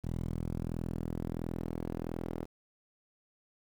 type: tone with band-pass filter sweep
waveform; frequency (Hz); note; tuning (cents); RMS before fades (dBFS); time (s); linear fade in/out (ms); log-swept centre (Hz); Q
sawtooth; 41.47; E1; +11; -37; 0.03-2.46; 20; 150 to 360; 0.93
effects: 9-bit